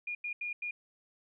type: tone bursts at uneven times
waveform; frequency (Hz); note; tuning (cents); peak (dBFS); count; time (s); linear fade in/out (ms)
sine; 2429; D#7; -42; -34; 4; 0.07-0.15 / 0.24-0.33 / 0.41-0.53 / 0.62-0.71; 5
effects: none